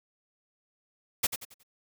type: noise with echo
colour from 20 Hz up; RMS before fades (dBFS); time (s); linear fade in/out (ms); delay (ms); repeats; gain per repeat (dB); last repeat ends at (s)
white; -25; 1.23-1.27; 10; 91; 4; -9; 1.634
effects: none